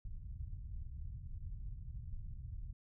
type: low-pass noise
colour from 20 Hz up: pink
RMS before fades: -45 dBFS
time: 0.05-2.73 s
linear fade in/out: 5 ms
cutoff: 110 Hz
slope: 24 dB/octave
effects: none